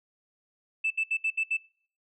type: tone bursts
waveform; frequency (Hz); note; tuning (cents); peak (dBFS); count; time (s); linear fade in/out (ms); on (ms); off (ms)
sine; 2637; E7; 0; -23; 6; 0.84-1.571; 10; 66; 67
effects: noise-tail reverb RT60 0.5 s tail -23 dB re dry + tanh soft clip ceiling -20 dBFS